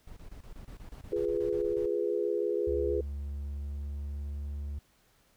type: noise bursts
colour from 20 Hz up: brown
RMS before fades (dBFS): -45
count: 15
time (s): 0.07-1.861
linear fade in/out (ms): 5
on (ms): 97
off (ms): 24
type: chord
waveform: sine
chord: F diminished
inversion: none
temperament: equal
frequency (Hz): 349.2 / 415.3 / 493.9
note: F4 / Ab4 / Cb5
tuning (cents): 0 / 0 / 0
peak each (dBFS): -33 / -30 / -33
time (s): 1.12-3.01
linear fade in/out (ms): 5
type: tone with pitch glide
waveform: triangle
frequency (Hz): 70.9 to 71.89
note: C#2 to D2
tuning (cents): +40 to -36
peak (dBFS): -32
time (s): 2.67-4.79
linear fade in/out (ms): 5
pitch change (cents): +24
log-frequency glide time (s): 3.16-4.43
effects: pink hiss -67 dBFS RMS until 5.36 s